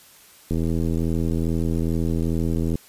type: click train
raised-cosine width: 3 ms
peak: -12 dBFS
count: 186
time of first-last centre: 0.51-2.755 s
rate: 82.4 Hz
effects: white hiss -50 dBFS RMS until 2.88 s + resampled to 32000 Hz